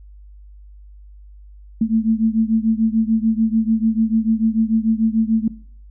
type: beating tone pair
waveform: sine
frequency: 220 / 226.8 Hz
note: A3 / A#3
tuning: 0 / -47 cents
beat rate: 6.8 Hz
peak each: -18 / -17 dBFS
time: 1.81-5.48 s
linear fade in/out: 5 ms
effects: noise-tail reverb RT60 0.5 s tail -18 dB re dry + added 50 Hz sine -39 dBFS peak until 5.9 s